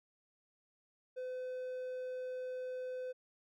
triangle tone, 508 Hz, B4, 49 cents sharp, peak -37 dBFS, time 1.16-3.13 s, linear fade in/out 20 ms, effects none

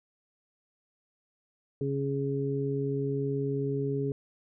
harmonic tone, 138.59 Hz, C#3, in tune, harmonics 1 / 2 / 3, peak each -31 / -34 / -31 dBFS, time 1.81-4.12 s, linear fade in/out 2 ms, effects none

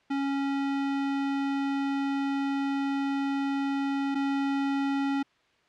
square tone pair in turn, 276.6 / 276.6 Hz, C#4 / C#4, -4 / -4 cents, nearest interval unison, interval 0 cents, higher neither, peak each -27 / -26 dBFS, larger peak second, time 0.1-4.15 / 4.15-5.23 s, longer first, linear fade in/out 10 ms, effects white hiss -65 dBFS RMS until 5.68 s + low-pass 3000 Hz 12 dB/octave

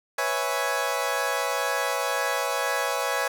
20% pulse chord, C# minor seventh, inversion third, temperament equal, 493.9 / 554.4 / 659.3 / 830.6 Hz, B4 / C#5 / E5 / G#5, 0 / 0 / 0 / 0 cents, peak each -26 / -24 / -26 / -25 dBFS, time 0.18-3.28 s, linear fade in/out 5 ms, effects none

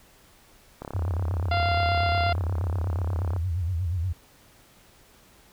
click train, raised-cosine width 1 ms, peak -21 dBFS, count 89, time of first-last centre 0.82-3.363 s, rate 34.6 Hz
sine tone with vibrato, 87.5 Hz, F2, 4 cents sharp, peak -24 dBFS, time 0.94-4.13 s, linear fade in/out 10 ms, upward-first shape sine, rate 8.4 Hz, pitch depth 150 cents each way
harmonic tone, 694 Hz, F5, 11 cents flat, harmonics 1 / 2 / 3 / 4 / 5 / 6 / 7, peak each -24 / -30 / -34 / -36 / -38 / -40 / -41 dBFS, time 1.51-2.33 s, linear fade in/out 5 ms
effects pink hiss -56 dBFS RMS until 5.52 s

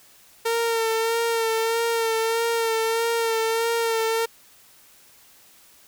sawtooth tone with vibrato, 455.7 Hz, A#4, 39 cents flat, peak -17 dBFS, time 0.45-4.26 s, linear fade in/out 10 ms, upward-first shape sine, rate 1.6 Hz, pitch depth 31 cents each way, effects white hiss -53 dBFS RMS until 5.87 s

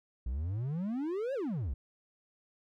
triangle exponential two-way sweep, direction up then down, 56.2 to 570 to 56.2 Hz, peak -30 dBFS, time 0.26-1.74 s, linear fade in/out 5 ms, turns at 1.34 s, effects none

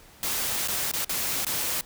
white noise with dropouts, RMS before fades -28 dBFS, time 0.23-1.81 s, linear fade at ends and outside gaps 1 ms, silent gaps 0.676-0.683 / 0.915-0.936 / 1.046-1.094 / 1.448-1.467 s, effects pink hiss -52 dBFS RMS until 1.85 s

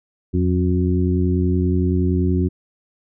harmonic tone with a mistuned harmonic, 90.6 Hz, F#2, 36 cents flat, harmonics 1 / 2 / 3 / 4, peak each -18 / -21 / -23 / -24 dBFS, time 0.33-2.49 s, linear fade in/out 20 ms, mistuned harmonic 1, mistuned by -110 cents, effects none

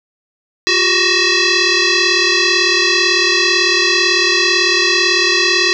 sine tone with frequency modulation, 1100 Hz, C#6, 14 cents flat, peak -10 dBFS, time 0.67-5.73 s, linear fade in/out 0 ms, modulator 746 Hz, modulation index 5.9, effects none

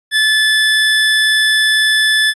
25% pulse tone, 1738 Hz, A6, 22 cents flat, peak -6 dBFS, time 0.11-2.34 s, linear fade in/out 50 ms, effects resampled to 22050 Hz

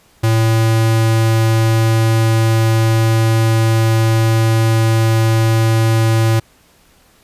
square tone, 112.4 Hz, A2, 37 cents sharp, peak -11 dBFS, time 0.23-6.4 s, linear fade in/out 10 ms, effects pink hiss -51 dBFS RMS until 7.23 s + resampled to 32000 Hz

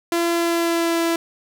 sawtooth tone with pitch glide, 340 to 334 Hz, F4 to E4, -46 to +23 cents, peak -14 dBFS, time 0.12-1.16 s, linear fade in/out 2 ms, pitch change -31 cents, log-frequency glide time 0.32-1.02 s, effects none

